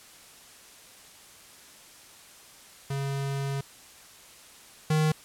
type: tone pair in turn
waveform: square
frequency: 138.2 / 155.12 Hz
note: C#3 / D#3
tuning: -5 / -5 cents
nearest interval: major second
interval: 200 cents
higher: second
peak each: -29 / -22 dBFS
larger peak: second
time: 2.9-3.61 / 4.9-5.12 s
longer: first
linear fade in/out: 5 ms
effects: white hiss -51 dBFS RMS until 5.24 s + low-pass 11000 Hz 12 dB/octave